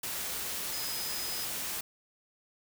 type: tone in noise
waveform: sine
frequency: 5040 Hz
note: D#8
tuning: 21 cents sharp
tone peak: -39 dBFS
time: 0.73-1.45 s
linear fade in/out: 5 ms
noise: white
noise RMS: -36 dBFS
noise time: 0.03-1.81 s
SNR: -6 dB
effects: none